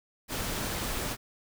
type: noise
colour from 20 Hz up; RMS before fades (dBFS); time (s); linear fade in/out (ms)
pink; -33; 0.28-1.17; 50
effects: none